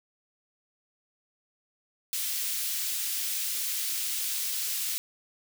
white high-pass noise, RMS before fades -31 dBFS, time 2.13-4.98 s, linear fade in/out 0 ms, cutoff 2700 Hz, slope 12 dB/octave, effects none

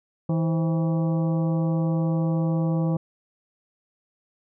harmonic tone with a mistuned harmonic, 162.4 Hz, E3, 26 cents flat, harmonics 1 / 2 / 3 / 4 / 5 / 6 / 7, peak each -21 / -30 / -32 / -40 / -39 / -45 / -44 dBFS, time 0.29-2.97 s, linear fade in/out 5 ms, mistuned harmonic 3, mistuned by +110 cents, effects none

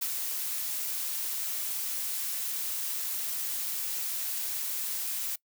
blue noise with ADSR envelope, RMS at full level -30 dBFS, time 0.01-5.36 s, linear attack 14 ms, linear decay 49 ms, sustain -3 dB, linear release 10 ms, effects noise-tail reverb RT60 0.1 s tail -23 dB re dry

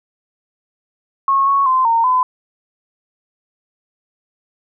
sine tone with pitch steps, 1092 / 1107 / 1035 / 918 / 1013 Hz, C#6 / C#6 / C6 / A#5 / B5, -26 / -3 / -19 / -27 / +44 cents, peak -11 dBFS, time 1.28-2.23 s, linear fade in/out 2 ms, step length 190 ms, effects none

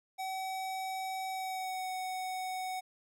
square tone with pitch glide, 759 to 745.1 Hz, F#5 to F#5, +44 to +12 cents, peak -36 dBFS, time 0.18-2.81 s, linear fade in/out 20 ms, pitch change -32 cents, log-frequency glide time 1.3-1.9 s, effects none

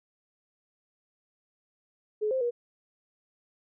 sine tone with pitch steps, 425.9 / 523 / 479.1 Hz, G#4 / C5 / A#4, +44 / -1 / +47 cents, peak -25 dBFS, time 2.21-2.51 s, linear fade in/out 20 ms, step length 100 ms, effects none

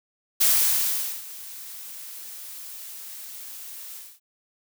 blue noise with ADSR envelope, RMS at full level -18 dBFS, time 0.4-4.2 s, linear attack 15 ms, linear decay 800 ms, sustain -21 dB, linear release 240 ms, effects none

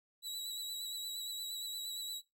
sawtooth tone with vibrato, 3911 Hz, B7, 18 cents flat, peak -37 dBFS, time 0.22-2.22 s, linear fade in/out 50 ms, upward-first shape sine, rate 8.6 Hz, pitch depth 30 cents each way, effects noise-tail reverb RT60 0.2 s tail -19 dB re dry

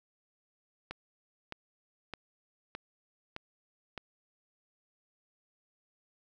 click train, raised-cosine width 0.3 ms, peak -23 dBFS, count 6, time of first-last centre 0.91-3.977 s, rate 1.63 Hz, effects none

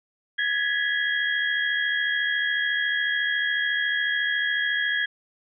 sine tone cluster, 1666 / 1740 / 1964 / 3268 Hz, G#6 / A6 / B6 / G#7, +5 / -20 / -10 / -29 cents, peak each -24 / -31 / -30 / -30 dBFS, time 0.38-5.06 s, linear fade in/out 10 ms, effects none

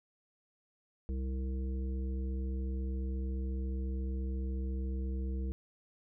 harmonic tone, 65.3 Hz, C2, 3 cents flat, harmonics 1 / 3 / 5 / 7, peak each -33 / -43 / -47 / -50 dBFS, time 1.09-5.52 s, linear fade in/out 0 ms, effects none

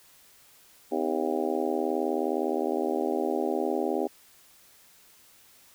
harmonic tone with a mistuned harmonic, 79.5 Hz, D#2, 38 cents sharp, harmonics 3 / 4 / 5 / 6 / 7 / 8 / 9 / 10, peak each -33 / -32 / -30 / -36 / -34 / -37 / -36 / -36 dBFS, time 0.91-4.08 s, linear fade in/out 20 ms, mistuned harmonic 3, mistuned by +120 cents, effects white hiss -57 dBFS RMS until 5.74 s

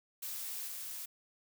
blue noise with level steps, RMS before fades -41 / -43 dBFS, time 0.22-1.06 s, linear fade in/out 10 ms, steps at 0.67 s, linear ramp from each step 2 ms, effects none

